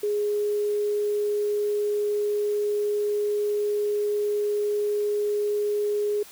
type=tone; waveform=sine; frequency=415.3 Hz; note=G#4; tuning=in tune; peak=-22 dBFS; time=0.03-6.23 s; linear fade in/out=5 ms; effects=white hiss -47 dBFS RMS until 6.31 s